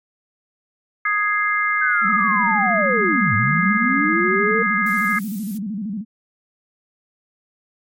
sine chord, Ab major, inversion second, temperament equal, 1244.5 / 1661.2 / 2093 Hz, Eb6 / Ab6 / C7, 0 / 0 / 0 cents, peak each -21 dBFS, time 1.05-5.19 s, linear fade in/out 5 ms
sine linear two-way sweep, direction down then up, 1569 to 98 to 464.8 Hz, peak -19 dBFS, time 1.81-4.63 s, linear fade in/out 10 ms, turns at 3.34 s
sine tone with vibrato, 206.4 Hz, G#3, 10 cents flat, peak -23 dBFS, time 2.01-6.05 s, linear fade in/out 50 ms, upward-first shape square, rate 13 Hz, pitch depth 130 cents each way
violet noise, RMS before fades -36 dBFS, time 4.86-5.58 s, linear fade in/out 5 ms
effects MP3 64 kbps

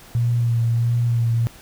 sine tone with vibrato, 117.6 Hz, A#2, 16 cents sharp, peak -16 dBFS, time 0.15-1.47 s, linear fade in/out 0 ms, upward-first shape sine, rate 1.5 Hz, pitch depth 25 cents each way, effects pink hiss -45 dBFS RMS until 1.61 s

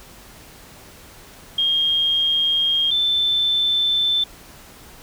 sine tone pair in turn, 3231 / 3535 Hz, G#7 / A7, -48 / +7 cents, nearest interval major second, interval 155 cents, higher second, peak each -16 dBFS, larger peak neither, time 1.58-2.91 / 2.91-4.24 s, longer neither, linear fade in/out 5 ms, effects pink hiss -44 dBFS RMS until 5.02 s

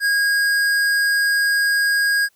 sine tone with tanh clipping, 1635 Hz, G#6, 28 cents flat, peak -17 dBFS, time 0-2.29 s, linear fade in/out 50 ms, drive 18 dB, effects white hiss -62 dBFS RMS until 2.35 s

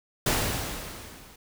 pink noise with level ramp, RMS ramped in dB -23 to -51 dBFS, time 0.26-1.36 s, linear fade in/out 5 ms, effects none

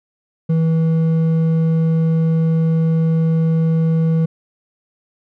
sine tone with hard clipping, 162.2 Hz, E3, 28 cents flat, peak -14 dBFS, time 0.49-4.26 s, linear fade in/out 10 ms, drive 5 dB, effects none

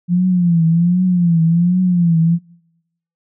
sine tone with vibrato, 173.3 Hz, F3, 13 cents flat, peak -10 dBFS, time 0.08-2.39 s, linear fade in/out 50 ms, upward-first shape triangle, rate 1.3 Hz, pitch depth 120 cents each way, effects noise-tail reverb RT60 0.8 s tail -23 dB re dry

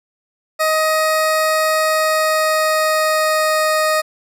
20% pulse tone with pitch glide, 628 to 622.6 Hz, D#5 to D#5, +16 to +1 cents, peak -9 dBFS, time 0.59-4.02 s, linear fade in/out 20 ms, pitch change -15 cents, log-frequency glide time 1.8-3.69 s, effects none

